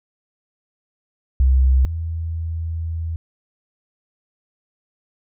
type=tone pair in turn; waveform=sine; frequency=65.41 / 82.06 Hz; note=C2 / E2; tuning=0 / -7 cents; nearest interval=major third; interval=393 cents; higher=second; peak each=-11 / -22 dBFS; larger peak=first; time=1.4-1.85 / 1.85-3.16 s; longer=second; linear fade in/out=0 ms; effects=none